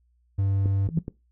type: tone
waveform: triangle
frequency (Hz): 98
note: G2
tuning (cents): 0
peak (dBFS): -19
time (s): 0.38-0.88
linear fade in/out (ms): 10
type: clicks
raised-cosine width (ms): 3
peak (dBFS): -19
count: 4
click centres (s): 0.658 / 0.889 / 0.975 / 1.081
type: tone with exponential growth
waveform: sine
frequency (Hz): 163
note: E3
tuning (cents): -19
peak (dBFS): -17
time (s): 0.85-0.99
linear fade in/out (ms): 5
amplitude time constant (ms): 30
effects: noise-tail reverb RT60 0.2 s tail -19 dB re dry + added 60 Hz sine -62 dBFS peak until 1.31 s